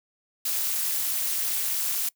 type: noise with amplitude modulation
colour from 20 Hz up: blue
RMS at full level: -23 dBFS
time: 0.45-2.09 s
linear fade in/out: 5 ms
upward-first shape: sine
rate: 290 Hz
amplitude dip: 95%
effects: noise-tail reverb RT60 0.1 s tail -23 dB re dry